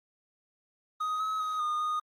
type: tone with pitch steps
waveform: triangle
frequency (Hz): 1252 / 1281 / 1258 / 1223 / 1233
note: D#6 / E6 / D#6 / D#6 / D#6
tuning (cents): +10 / -50 / +19 / -30 / -16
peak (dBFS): -26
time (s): 1-2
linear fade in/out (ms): 10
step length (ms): 200
effects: Opus 24 kbps